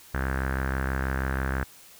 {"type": "tone with low-pass filter", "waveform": "sawtooth", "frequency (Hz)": 66.2, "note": "C2", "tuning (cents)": 21, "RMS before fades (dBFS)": -28, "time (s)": [0.14, 1.64], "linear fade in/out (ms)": 5, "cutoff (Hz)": 1600, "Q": 5.6, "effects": ["white hiss -51 dBFS RMS until 1.99 s"]}